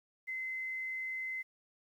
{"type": "tone", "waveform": "sine", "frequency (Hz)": 2055, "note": "C7", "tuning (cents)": -32, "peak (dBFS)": -36, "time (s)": [0.27, 1.43], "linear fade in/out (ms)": 20, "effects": ["11-bit"]}